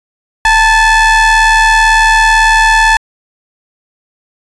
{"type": "ring-modulated tone", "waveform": "square", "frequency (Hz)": 427, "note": "G#4", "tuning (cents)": 48, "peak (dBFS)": -3, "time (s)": [0.45, 2.97], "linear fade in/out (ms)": 2, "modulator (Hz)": 1320, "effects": ["resampled to 22050 Hz"]}